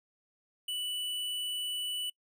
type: tone with hard clipping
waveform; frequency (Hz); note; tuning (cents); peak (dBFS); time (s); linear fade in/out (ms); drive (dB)
sine; 2967; F#7; +4; -34; 0.68-2.1; 5; 14
effects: noise-tail reverb RT60 0.1 s tail -26 dB re dry